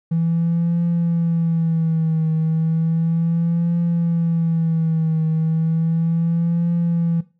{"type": "tone with vibrato", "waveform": "triangle", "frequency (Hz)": 164.81, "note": "E3", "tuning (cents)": 0, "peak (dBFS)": -13, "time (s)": [0.11, 7.21], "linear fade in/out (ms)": 10, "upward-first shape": "triangle", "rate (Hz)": 0.34, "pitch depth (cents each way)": 64, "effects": ["noise-tail reverb RT60 0.3 s tail -19 dB re dry", "tanh soft clip ceiling -12 dBFS"]}